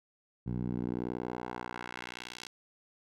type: tone with band-pass filter sweep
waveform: 10% pulse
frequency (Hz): 60.8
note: B1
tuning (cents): -26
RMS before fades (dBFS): -38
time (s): 0.46-2.48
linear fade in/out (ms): 10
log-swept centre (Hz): 130 to 4700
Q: 1.1
effects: none